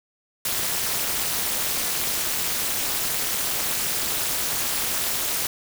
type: noise with amplitude modulation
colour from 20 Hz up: white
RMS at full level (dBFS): -21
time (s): 0.45-5.47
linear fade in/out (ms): 2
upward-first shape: sine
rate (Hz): 284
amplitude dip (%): 100
effects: none